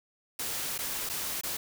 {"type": "noise with dropouts", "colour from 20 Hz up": "white", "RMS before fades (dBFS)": -34, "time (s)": [0.39, 1.57], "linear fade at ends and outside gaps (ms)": 5, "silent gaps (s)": [[0.78, 0.787], [1.091, 1.096], [1.412, 1.434]], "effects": []}